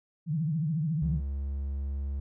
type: tone with vibrato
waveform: sine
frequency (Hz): 156.8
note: D#3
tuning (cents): +14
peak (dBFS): -26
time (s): 0.26-1.21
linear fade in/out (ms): 50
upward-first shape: triangle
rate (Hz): 14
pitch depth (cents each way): 190
type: tone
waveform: triangle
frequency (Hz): 69.3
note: C#2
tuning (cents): 0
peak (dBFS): -28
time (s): 1.02-2.2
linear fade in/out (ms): 5
effects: none